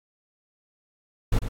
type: noise with echo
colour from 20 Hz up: brown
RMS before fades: -20 dBFS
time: 1.32-1.39 s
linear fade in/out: 5 ms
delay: 97 ms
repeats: 1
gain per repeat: -9 dB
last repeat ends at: 1.487 s
effects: AAC 64 kbps